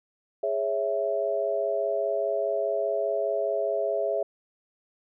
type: chord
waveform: sine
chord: C# minor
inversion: second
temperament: equal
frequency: 415.3 / 554.4 / 659.3 Hz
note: G#4 / C#5 / E5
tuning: 0 / 0 / 0 cents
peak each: -30 / -29 / -27 dBFS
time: 0.43-4.23 s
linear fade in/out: 5 ms
effects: none